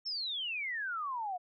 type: exponential sweep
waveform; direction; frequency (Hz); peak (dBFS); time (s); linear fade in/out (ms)
sine; down; 5490 to 698.5; -34; 0.05-1.38; 20
effects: none